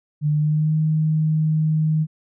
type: tone with pitch glide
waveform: sine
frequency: 149.7 to 156.06 Hz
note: D3 to D#3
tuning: +33 to +6 cents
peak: -16 dBFS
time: 0.21-2.07 s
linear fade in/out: 50 ms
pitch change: +73 cents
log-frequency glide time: 0.32-0.75 s
effects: none